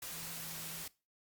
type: tone in noise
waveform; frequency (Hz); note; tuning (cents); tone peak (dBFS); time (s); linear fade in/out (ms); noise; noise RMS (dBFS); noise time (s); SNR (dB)
sine; 164; E3; -9; -53; 0.12-0.84; 5; white; -44; 0.02-0.88; -12
effects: noise-tail reverb RT60 0.3 s tail -21 dB re dry + Opus 48 kbps